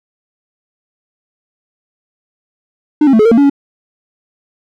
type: tone with pitch steps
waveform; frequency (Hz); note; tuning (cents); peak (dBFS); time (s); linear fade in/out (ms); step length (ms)
triangle; 300.3 / 270.8 / 221.4 / 427.2 / 460.8 / 229.2 / 283.7 / 280.4; D4 / C#4 / A3 / G#4 / A#4 / A#3 / C#4 / C#4; +39 / -40 / +11 / +49 / -20 / -29 / +40 / +20; -3; 3.01-3.498; 5; 61
effects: none